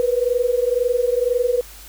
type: tone pair together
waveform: sine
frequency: 479 / 501 Hz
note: A#4 / B4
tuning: +47 / +25 cents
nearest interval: minor second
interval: 78 cents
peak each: -19 dBFS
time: 0-1.61 s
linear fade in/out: 0 ms
effects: added 50 Hz sine -42 dBFS peak until 1.88 s + white hiss -42 dBFS RMS until 1.88 s